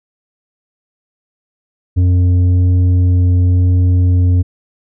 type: tone with tanh clipping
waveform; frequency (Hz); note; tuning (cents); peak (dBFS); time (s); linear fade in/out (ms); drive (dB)
triangle; 90.1; F#2; -45; -9; 1.96-4.43; 20; 11
effects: none